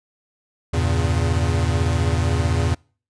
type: chord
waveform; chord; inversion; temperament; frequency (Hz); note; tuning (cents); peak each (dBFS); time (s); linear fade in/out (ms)
square; E diminished seventh; none; equal; 82.41 / 98 / 116.54 / 138.59; E2 / G2 / Bb2 / Db3; 0 / 0 / 0 / 0; -21 / -26 / -25 / -27; 0.73-2.75; 10
effects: noise-tail reverb RT60 0.4 s tail -26 dB re dry + resampled to 22050 Hz